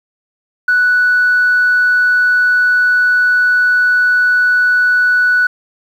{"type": "tone", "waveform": "sine", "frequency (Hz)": 1480, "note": "F#6", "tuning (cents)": 0, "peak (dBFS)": -7, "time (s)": [0.68, 5.47], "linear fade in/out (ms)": 5, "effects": ["tanh soft clip ceiling -5 dBFS", "7-bit"]}